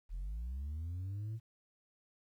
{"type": "linear sweep", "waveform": "sine", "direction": "up", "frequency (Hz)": [39.11, 114.7], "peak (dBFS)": -35, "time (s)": [0.09, 1.4], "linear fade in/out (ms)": 50, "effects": ["tanh soft clip ceiling -37 dBFS", "12-bit"]}